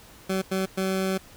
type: tone bursts at uneven times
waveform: 20% pulse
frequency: 190 Hz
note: F#3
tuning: 46 cents sharp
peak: -19 dBFS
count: 3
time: 0.29-0.42 / 0.51-0.66 / 0.77-1.18 s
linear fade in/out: 10 ms
effects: pink hiss -50 dBFS RMS until 1.36 s